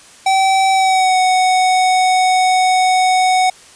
square tone with pitch glide, 769 to 742.4 Hz, G5 to F#5, -33 to +6 cents, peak -11 dBFS, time 0.26-3.5 s, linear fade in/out 5 ms, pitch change -61 cents, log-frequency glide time 0.72-1.18 s, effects white hiss -42 dBFS RMS until 3.75 s + resampled to 22050 Hz

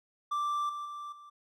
triangle tone with level steps, 1174.7 Hz, D6, in tune, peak -27 / -34 / -37 / -47 dBFS, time 0.31-1.3 s, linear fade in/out 10 ms, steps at 0.69 / 0.85 / 1.12 s, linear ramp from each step 5 ms, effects none

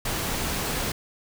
pink noise, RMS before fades -28 dBFS, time 0.05-0.92 s, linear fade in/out 5 ms, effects none

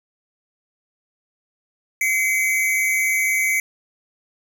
square tone pair together, 2064 / 2266 Hz, C7 / C#7, -24 / +37 cents, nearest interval major second, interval 161 cents, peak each -21 dBFS, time 2.01-3.6 s, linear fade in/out 2 ms, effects none

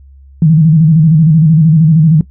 sine tone with vibrato, 158.3 Hz, D#3, 30 cents sharp, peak -3 dBFS, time 0.42-2.21 s, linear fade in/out 2 ms, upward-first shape square, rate 13 Hz, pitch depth 82 cents each way, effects noise-tail reverb RT60 0.1 s tail -17 dB re dry + added 68 Hz sine -35 dBFS peak until 2.3 s

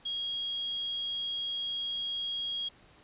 sine tone, 3279 Hz, G#7, 23 cents flat, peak -31 dBFS, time 0.05-2.69 s, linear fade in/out 10 ms, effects pink hiss -59 dBFS RMS until 3.03 s + resampled to 8000 Hz

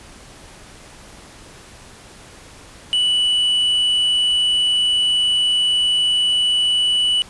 triangle tone, 2960 Hz, F#7, in tune, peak -13 dBFS, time 2.93-7.22 s, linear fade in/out 0 ms, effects pink hiss -42 dBFS RMS until 7.29 s + resampled to 24000 Hz

